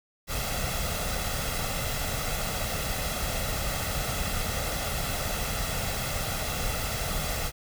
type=noise with comb filter; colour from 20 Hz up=pink; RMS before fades=-30 dBFS; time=0.27-7.52 s; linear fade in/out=50 ms; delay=1.5 ms; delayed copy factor=+0.6; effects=none